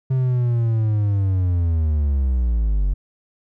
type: linear sweep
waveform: triangle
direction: down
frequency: 132.2 to 45 Hz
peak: -14 dBFS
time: 0.1-2.94 s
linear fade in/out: 10 ms
effects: none